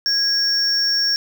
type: tone pair together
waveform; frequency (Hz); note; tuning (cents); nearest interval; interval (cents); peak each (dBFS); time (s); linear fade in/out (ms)
triangle; 1655 / 5490; G#6 / F8; -6 / -31; octave + major sixth; 2075; -26 / -15; 0.06-1.16; 0
effects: none